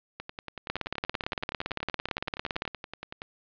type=two click trains; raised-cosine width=0.3 ms; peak=-21 / -13 dBFS; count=33 / 36; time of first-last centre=0.2-3.219 / 0.7-2.677 s; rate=10.6 / 17.7 Hz; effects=resampled to 11025 Hz + 9-bit